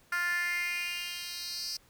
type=tone with high-pass filter sweep; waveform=10% pulse; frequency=350.5 Hz; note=F4; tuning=6 cents sharp; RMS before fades=-34 dBFS; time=0.12-1.77 s; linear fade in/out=5 ms; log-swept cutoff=1500 to 5000 Hz; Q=5; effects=pink hiss -63 dBFS RMS until 1.89 s